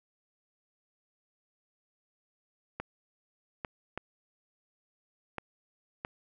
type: clicks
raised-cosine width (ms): 0.5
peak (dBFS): -20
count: 5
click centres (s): 2.8 / 3.648 / 3.976 / 5.383 / 6.049
effects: none